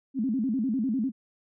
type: tone with vibrato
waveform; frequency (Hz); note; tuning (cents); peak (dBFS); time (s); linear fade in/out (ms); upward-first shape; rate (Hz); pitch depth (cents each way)
sine; 240.2; B3; -48; -24; 0.14-1.12; 50; square; 10; 190
effects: none